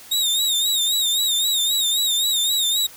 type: tone with vibrato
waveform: sawtooth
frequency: 3729 Hz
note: A#7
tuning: in tune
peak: -15 dBFS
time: 0.11-2.87 s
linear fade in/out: 10 ms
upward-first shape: sine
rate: 3.8 Hz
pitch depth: 83 cents each way
effects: white hiss -43 dBFS RMS until 2.96 s